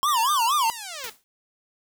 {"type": "tone with vibrato", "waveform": "square", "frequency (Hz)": 1044, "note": "C6", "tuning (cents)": -4, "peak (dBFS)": -20, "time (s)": [0.03, 0.7], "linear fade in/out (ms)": 0, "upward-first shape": "sine", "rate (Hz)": 4.3, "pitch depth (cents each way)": 260}
{"type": "linear sweep", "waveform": "5% pulse", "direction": "down", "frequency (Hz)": [1931, 419.7], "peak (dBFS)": -22, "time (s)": [0.08, 1.1], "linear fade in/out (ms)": 5}
{"type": "noise with exponential decay", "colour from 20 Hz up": "white", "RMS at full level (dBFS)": -33, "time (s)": [1.04, 1.24], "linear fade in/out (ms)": 0, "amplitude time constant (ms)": 42}
{"effects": []}